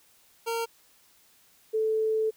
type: tone pair in turn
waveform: 25% pulse / sine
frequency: 460 / 438.4 Hz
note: A#4 / A4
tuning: -23 / -6 cents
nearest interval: minor second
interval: 83 cents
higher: first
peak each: -24 / -23 dBFS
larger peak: second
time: 0.46-0.66 / 1.73-2.31 s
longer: second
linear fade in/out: 20 ms
effects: white hiss -61 dBFS RMS until 2.36 s